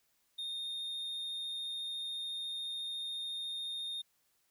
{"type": "tone with vibrato", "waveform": "triangle", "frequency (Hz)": 3671, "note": "A#7", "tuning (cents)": -27, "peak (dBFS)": -36, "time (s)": [0.38, 4.02], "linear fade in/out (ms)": 10, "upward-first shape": "sine", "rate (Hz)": 14, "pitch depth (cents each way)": 8, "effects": ["white hiss -75 dBFS RMS until 4.5 s"]}